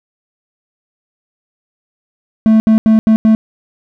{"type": "tone bursts at uneven times", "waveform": "triangle", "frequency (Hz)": 220, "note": "A3", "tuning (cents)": 0, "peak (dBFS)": -3, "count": 5, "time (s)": [[2.46, 2.6], [2.67, 2.78], [2.86, 2.99], [3.07, 3.16], [3.25, 3.35]], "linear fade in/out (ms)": 0, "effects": []}